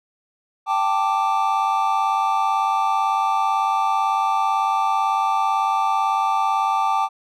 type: chord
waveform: triangle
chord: G suspended second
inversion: none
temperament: just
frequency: 784 / 882 / 1176 Hz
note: G5 / A5 / D6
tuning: 0 / +4 / +2 cents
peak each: -20 dBFS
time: 0.66-7.09 s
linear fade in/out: 50 ms
effects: none